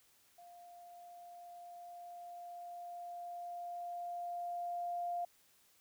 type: tone with level ramp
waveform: sine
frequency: 700 Hz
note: F5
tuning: 4 cents sharp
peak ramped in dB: -54 to -35 dBFS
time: 0.38-5.25 s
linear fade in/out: 5 ms
effects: white hiss -69 dBFS RMS until 5.8 s

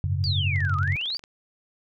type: chord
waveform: sine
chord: F# suspended second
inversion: none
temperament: just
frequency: 92.5 / 104.06 / 138.75 Hz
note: F#2 / G#2 / C#3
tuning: 0 / +4 / +2 cents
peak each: -24 / -30 / -28 dBFS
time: 0.04-0.96 s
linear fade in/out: 0 ms
type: exponential two-way sweep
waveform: sine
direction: down then up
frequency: 4854 to 1200 to 4854 Hz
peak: -26 dBFS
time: 0.24-1.17 s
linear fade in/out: 0 ms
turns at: 0.77 s
type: click train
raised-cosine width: 0.2 ms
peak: -27 dBFS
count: 16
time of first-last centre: 0.56-1.239 s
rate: 22.1 Hz
effects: none

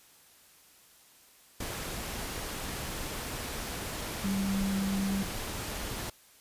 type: tone in noise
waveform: sine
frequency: 195.6 Hz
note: G3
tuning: 4 cents flat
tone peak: -28 dBFS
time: 4.24-5.23 s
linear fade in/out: 5 ms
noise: pink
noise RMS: -37 dBFS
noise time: 1.6-6.1 s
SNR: +6 dB
effects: white hiss -59 dBFS RMS until 6.4 s + resampled to 32000 Hz

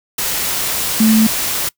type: tone in noise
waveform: sine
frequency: 220 Hz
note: A3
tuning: in tune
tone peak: -8 dBFS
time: 1-1.27 s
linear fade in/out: 5 ms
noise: white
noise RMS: -19 dBFS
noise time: 0.18-1.69 s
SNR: +8 dB
effects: noise-tail reverb RT60 0.1 s tail -22 dB re dry

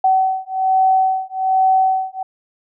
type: beating tone pair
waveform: sine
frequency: 758 / 759.2 Hz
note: F#5 / F#5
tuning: +42 / +44 cents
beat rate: 1.2 Hz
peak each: -16 dBFS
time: 0.04-2.23 s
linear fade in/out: 5 ms
effects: none

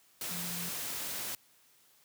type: tone in noise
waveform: sine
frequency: 174.1 Hz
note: F3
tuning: 5 cents flat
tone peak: -42 dBFS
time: 0.31-0.69 s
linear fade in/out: 2 ms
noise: white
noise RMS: -38 dBFS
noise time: 0.21-1.35 s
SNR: -7 dB
effects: white hiss -65 dBFS RMS until 2.04 s + high-pass 80 Hz 12 dB/octave

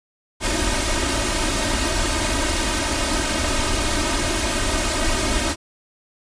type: noise with comb filter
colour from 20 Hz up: pink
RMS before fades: -21 dBFS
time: 0.4-5.56 s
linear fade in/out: 50 ms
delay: 3.2 ms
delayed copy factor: +0.9
effects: resampled to 22050 Hz

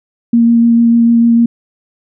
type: tone with vibrato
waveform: sine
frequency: 233.1 Hz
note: A#3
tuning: in tune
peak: -5 dBFS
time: 0.33-1.46 s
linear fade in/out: 5 ms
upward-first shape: sine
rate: 6.7 Hz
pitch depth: 11 cents each way
effects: none

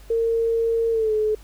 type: tone with pitch glide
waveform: sine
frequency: 457.6 to 429.4 Hz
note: A#4 to A4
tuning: -32 to -42 cents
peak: -18 dBFS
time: 0.1-1.35 s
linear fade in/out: 5 ms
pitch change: -110 cents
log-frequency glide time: 0.91-1.13 s
effects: added 50 Hz sine -43 dBFS peak until 1.43 s + pink hiss -52 dBFS RMS until 1.43 s

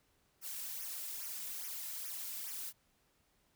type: noise with flanger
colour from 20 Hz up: blue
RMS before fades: -43 dBFS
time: 0.41-2.73 s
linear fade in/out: 50 ms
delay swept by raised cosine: 0.24 to 2.64 ms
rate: 2.4 Hz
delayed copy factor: -0.95
effects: pink hiss -74 dBFS RMS until 3.55 s

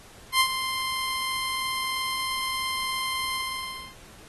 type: tone with ADSR envelope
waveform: 15% pulse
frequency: 1046.5 Hz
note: C6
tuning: in tune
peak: -10 dBFS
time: 0.32-3.96 s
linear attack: 76 ms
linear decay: 76 ms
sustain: -11 dB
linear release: 610 ms
effects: pink hiss -50 dBFS RMS until 4.28 s + AAC 32 kbps

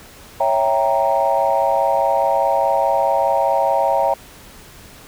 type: chord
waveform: sine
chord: C# diminished seventh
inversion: none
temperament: equal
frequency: 554.4 / 659.3 / 784 / 932.3 Hz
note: C#5 / E5 / G5 / Bb5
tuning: 0 / 0 / 0 / 0 cents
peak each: -19 dBFS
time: 0.4-4.14 s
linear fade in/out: 5 ms
effects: tanh soft clip ceiling -5 dBFS + pink hiss -42 dBFS RMS until 5.07 s

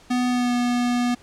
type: tone with pitch glide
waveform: square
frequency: 248.1 to 243.6 Hz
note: B3 to B3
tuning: +8 to -24 cents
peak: -20 dBFS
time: 0.1-1.15 s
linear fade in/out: 10 ms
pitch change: -32 cents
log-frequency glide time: 0.29-0.53 s
effects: pink hiss -51 dBFS RMS until 1.22 s + low-pass 8000 Hz 12 dB/octave

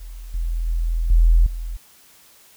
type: tone with level steps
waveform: sine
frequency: 41.55 Hz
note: E1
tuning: 15 cents sharp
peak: -32 / -20 / -18 / -10 / -25 dBFS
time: 0-1.77 s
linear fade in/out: 10 ms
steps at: 0.34 / 0.67 / 1.1 / 1.46 s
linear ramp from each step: 5 ms
effects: white hiss -51 dBFS RMS until 2.56 s

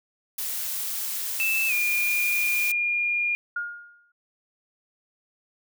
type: noise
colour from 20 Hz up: blue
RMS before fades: -30 dBFS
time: 0.38-2.72 s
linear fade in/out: 5 ms
type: tone with pitch glide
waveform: sine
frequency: 2637 to 2418 Hz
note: E7 to D7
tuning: 0 to +50 cents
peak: -22 dBFS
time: 1.4-3.35 s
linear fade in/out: 0 ms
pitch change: -150 cents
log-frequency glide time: 1.68-1.73 s
type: tone with exponential decay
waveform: sine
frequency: 1422 Hz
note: F6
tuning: 31 cents sharp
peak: -24 dBFS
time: 3.56-4.12 s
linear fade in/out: 5 ms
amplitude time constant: 120 ms
effects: none

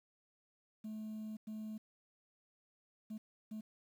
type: tone bursts at uneven times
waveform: sine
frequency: 216.4 Hz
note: A3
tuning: 29 cents flat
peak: -39 dBFS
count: 4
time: 0.84-1.37 / 1.47-1.78 / 3.1-3.18 / 3.51-3.61 s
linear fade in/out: 10 ms
effects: tanh soft clip ceiling -41 dBFS + 11-bit

